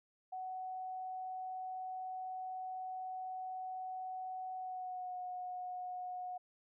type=tone with pitch glide; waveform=sine; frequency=746 to 728.5 Hz; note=F#5 to F#5; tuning=+14 to -27 cents; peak=-40 dBFS; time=0.32-6.38 s; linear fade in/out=10 ms; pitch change=-41 cents; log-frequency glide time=4.55-5.17 s; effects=none